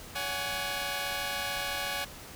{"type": "chord", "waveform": "10% pulse", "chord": "C# suspended fourth", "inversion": "none", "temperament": "equal with one note detuned", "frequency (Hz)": [565, 740, 830.6], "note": ["C#5", "F#5", "G#5"], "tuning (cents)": [33, 0, 0], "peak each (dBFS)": -28, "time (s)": [0.15, 2.05], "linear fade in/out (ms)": 10, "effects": ["pink hiss -46 dBFS RMS until 2.35 s"]}